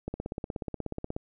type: click train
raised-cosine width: 2 ms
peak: -20 dBFS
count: 19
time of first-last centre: 0.08-1.164 s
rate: 16.6 Hz
effects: none